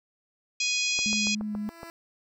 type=harmonic tone; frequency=830.6 Hz; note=G#5; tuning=in tune; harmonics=3 / 4 / 5 / 6 / 7 / 8 / 9; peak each=-28 / -33 / -34 / -32 / -34 / -35 / -39 dBFS; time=0.6-1.35 s; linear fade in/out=5 ms
type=click train; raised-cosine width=1 ms; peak=-24 dBFS; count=7; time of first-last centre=0.99-1.832 s; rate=7.13 Hz
type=tone with vibrato; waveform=sine; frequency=210.6 Hz; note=G#3; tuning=24 cents sharp; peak=-29 dBFS; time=1.06-1.69 s; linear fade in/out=0 ms; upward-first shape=sine; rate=3.4 Hz; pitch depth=17 cents each way
type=tone with exponential growth; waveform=10% pulse; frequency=334.2 Hz; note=E4; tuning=24 cents sharp; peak=-32 dBFS; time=1.07-1.9 s; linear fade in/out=0 ms; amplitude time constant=180 ms
effects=none